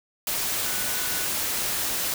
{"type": "tone in noise", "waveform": "sine", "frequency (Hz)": 1480, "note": "F#6", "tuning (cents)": 0, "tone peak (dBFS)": -38, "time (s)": [0.66, 1.27], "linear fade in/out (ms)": 2, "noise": "white", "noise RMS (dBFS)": -27, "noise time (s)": [0.27, 2.14], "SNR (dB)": -14, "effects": []}